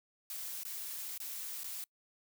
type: noise with dropouts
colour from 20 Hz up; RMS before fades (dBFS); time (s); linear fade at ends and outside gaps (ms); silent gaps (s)
blue; -42; 0.3-1.84; 1; 0.634-0.651 / 1.177-1.201 / 1.635-1.642
effects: noise-tail reverb RT60 0.1 s tail -26 dB re dry